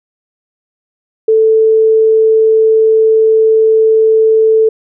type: tone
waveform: sine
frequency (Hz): 441.3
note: A4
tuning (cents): +5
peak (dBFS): -5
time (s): 1.28-4.69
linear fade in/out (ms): 5
effects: none